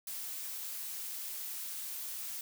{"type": "noise", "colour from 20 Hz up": "blue", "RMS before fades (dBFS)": -41, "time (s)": [0.07, 2.41], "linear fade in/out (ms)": 2, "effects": []}